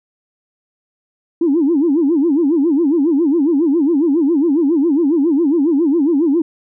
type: tone with vibrato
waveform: sine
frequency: 306.6 Hz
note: D#4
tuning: 25 cents flat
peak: -10 dBFS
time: 1.41-6.42 s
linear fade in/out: 5 ms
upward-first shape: sine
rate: 7.3 Hz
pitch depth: 230 cents each way
effects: tanh soft clip ceiling -6 dBFS